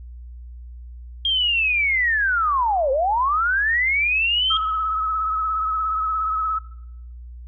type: linear two-way sweep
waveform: sine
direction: down then up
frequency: 3239 to 509 to 3239 Hz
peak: -17 dBFS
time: 1.25-4.57 s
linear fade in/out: 2 ms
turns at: 2.91 s
type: tone with vibrato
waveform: sine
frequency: 1288 Hz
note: E6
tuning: 41 cents flat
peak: -20 dBFS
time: 4.5-6.59 s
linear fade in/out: 10 ms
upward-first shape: triangle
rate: 17 Hz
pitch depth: 42 cents each way
effects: noise-tail reverb RT60 0.8 s tail -19 dB re dry + added 60 Hz sine -35 dBFS peak until 7.47 s